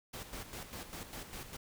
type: noise with tremolo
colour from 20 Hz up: pink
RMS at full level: -44 dBFS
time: 0.13-1.57 s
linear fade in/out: 10 ms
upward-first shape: square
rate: 5 Hz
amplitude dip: 60%
effects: none